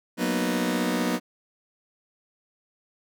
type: chord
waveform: sawtooth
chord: B major seventh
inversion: second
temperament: just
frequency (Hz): 185.21 / 231.5 / 246.9 / 308.7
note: F#3 / A#3 / B3 / D#4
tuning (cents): +2 / -12 / 0 / -14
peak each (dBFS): -25 / -28 / -23 / -26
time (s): 0.17-1.2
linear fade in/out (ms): 50
effects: none